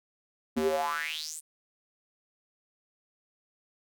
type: tone with high-pass filter sweep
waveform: square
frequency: 77.78 Hz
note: D#2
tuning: in tune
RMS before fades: -31 dBFS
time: 0.56-1.41 s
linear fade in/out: 20 ms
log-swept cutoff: 250 to 9600 Hz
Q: 6.7
effects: none